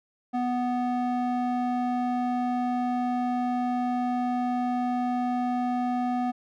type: tone with band-pass filter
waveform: square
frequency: 246.9 Hz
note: B3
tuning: in tune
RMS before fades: -27 dBFS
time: 0.33-6.32 s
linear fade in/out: 20 ms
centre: 530 Hz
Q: 7.7
effects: none